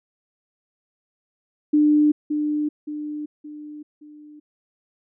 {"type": "tone with echo", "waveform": "sine", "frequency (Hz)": 299.2, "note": "D4", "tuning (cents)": 32, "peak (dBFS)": -13, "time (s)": [1.73, 2.12], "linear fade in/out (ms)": 10, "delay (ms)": 570, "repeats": 4, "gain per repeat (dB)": -7, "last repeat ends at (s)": 4.4, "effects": []}